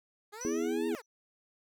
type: linear two-way sweep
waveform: 15% pulse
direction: up then down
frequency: 399.9 to 932.3 to 399.9 Hz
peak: -37 dBFS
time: 0.32-1.02 s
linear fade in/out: 20 ms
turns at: 0.88 s
type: tone with exponential decay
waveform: sine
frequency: 5920 Hz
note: F#8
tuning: in tune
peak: -37 dBFS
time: 0.41-1.06 s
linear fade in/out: 1 ms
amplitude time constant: 140 ms
type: chord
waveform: sine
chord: E major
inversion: second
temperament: equal with one note detuned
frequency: 249.5 / 329.6 / 415.3 Hz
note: B3 / E4 / G#4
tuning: +18 / 0 / 0 cents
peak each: -35 / -33 / -33 dBFS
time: 0.45-0.95 s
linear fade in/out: 0 ms
effects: none